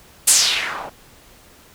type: noise with low-pass filter sweep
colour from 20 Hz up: blue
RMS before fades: -18 dBFS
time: 0.27-0.9 s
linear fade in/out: 10 ms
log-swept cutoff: 10000 to 630 Hz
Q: 2.5
effects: pink hiss -48 dBFS RMS until 1.74 s